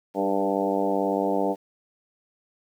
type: harmonic tone with a mistuned harmonic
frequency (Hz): 98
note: G2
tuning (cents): 0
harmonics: 2 / 3 / 4 / 5 / 6 / 7 / 8 / 9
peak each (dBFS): -31 / -28 / -30 / -28 / -30 / -30 / -33 / -32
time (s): 0.14-1.56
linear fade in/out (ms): 50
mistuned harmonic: 4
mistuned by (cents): +21
effects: 9-bit